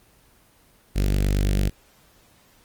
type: tone with notch filter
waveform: sawtooth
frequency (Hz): 49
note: G1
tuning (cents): 0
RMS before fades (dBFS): -21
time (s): 0.95-1.7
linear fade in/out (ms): 20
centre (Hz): 1000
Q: 0.6
effects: pink hiss -57 dBFS RMS until 2.64 s + Opus 24 kbps